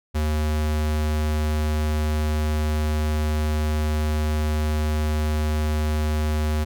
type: tone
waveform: square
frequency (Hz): 76.4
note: D#2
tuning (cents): -31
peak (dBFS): -21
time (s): 0.14-6.65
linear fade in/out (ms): 20
effects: none